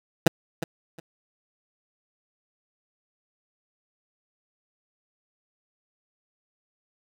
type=tone with echo; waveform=15% pulse; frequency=164.81 Hz; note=E3; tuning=in tune; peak=-7 dBFS; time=0.26-0.28 s; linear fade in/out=5 ms; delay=360 ms; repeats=2; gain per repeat=-13 dB; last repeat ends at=1 s; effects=none